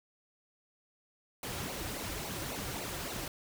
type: noise with flanger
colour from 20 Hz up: pink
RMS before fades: -39 dBFS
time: 1.43-3.28 s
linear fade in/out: 2 ms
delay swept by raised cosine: 0.57 to 4.77 ms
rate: 3.6 Hz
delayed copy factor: -0.75
effects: none